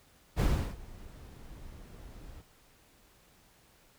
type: noise with ADSR envelope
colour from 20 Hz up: brown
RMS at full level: -24 dBFS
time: 0.36-2.43 s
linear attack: 42 ms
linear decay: 350 ms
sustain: -24 dB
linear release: 28 ms
effects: pink hiss -63 dBFS RMS until 3.98 s

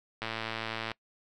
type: click train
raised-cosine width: 0.3 ms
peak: -18 dBFS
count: 79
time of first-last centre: 0.22-0.916 s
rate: 112 Hz
effects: noise-tail reverb RT60 0.1 s tail -23 dB re dry

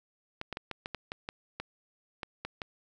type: clicks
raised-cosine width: 0.3 ms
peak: -20 dBFS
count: 12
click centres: 0.414 / 0.527 / 0.571 / 0.713 / 0.859 / 0.947 / 1.119 / 1.289 / 1.6 / 2.232 / 2.45 / 2.618 s
effects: none

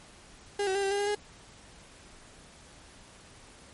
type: tone with pitch steps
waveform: 35% pulse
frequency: 405.6 / 380.4 / 398.5 / 390.7 / 403.4 / 406.9 / 414.3 Hz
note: G#4 / F#4 / G4 / G4 / G4 / G#4 / G#4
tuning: -41 / +48 / +28 / -6 / +50 / -35 / -4 cents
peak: -25 dBFS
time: 0.59-1.15 s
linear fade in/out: 5 ms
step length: 80 ms
effects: pink hiss -53 dBFS RMS until 3.73 s + MP3 48 kbps

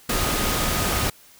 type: tone in noise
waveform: sine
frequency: 1244.5 Hz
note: D#6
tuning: in tune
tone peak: -32 dBFS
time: 0.09-1.1 s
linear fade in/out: 5 ms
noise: pink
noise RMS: -23 dBFS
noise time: 0.09-1.1 s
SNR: -12 dB
effects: white hiss -51 dBFS RMS until 1.39 s

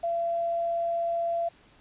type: tone with quantisation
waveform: sine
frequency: 679 Hz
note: F5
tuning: 49 cents flat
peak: -25 dBFS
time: 0.03-1.49 s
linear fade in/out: 10 ms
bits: 9
effects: pink hiss -58 dBFS RMS until 1.8 s + resampled to 8000 Hz

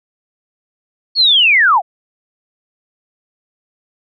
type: linear sweep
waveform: sine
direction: down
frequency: 4439 to 644 Hz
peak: -7 dBFS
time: 1.15-1.82 s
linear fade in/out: 50 ms
effects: none

